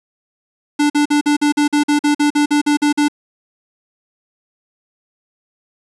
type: tone bursts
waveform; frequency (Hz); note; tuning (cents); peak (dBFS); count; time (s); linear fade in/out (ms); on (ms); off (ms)
square; 293.7; D4; 0; -12; 15; 0.79-3.084; 10; 110; 46
effects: resampled to 24000 Hz + 7-bit